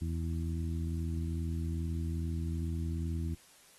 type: harmonic tone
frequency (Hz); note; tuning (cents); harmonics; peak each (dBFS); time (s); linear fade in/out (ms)
82.41; E2; 0; 1 / 2 / 3 / 4; -33 / -39 / -43 / -45; 0.01-3.35; 10
effects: white hiss -60 dBFS RMS until 3.78 s + AAC 32 kbps